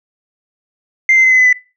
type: tone with pitch steps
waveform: sine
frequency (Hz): 2091 / 2072 / 2053 / 2034 / 2015 / 1996.6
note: C7 / C7 / C7 / C7 / B6 / B6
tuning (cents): -2 / -17 / -33 / -50 / +34 / +18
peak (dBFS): -5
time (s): 1.09-1.528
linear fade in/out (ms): 2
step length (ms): 73
effects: noise-tail reverb RT60 0.3 s tail -21 dB re dry + tanh soft clip ceiling -3 dBFS